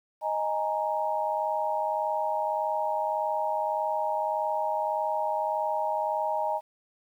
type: chord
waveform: sine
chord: D# suspended fourth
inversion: none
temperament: equal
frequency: 622.3 / 830.6 / 932.3 Hz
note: D#5 / G#5 / A#5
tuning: 0 / 0 / 0 cents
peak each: -30 dBFS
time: 0.21-6.61 s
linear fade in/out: 50 ms
effects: 10-bit